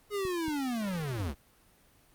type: linear sweep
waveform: square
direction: down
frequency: 421.1 to 60.7 Hz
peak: -31 dBFS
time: 0.1-1.35 s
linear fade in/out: 50 ms
type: clicks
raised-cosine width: 5 ms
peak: -30 dBFS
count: 2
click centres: 0.252 / 0.482 s
effects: pink hiss -63 dBFS RMS until 2.14 s + Opus 32 kbps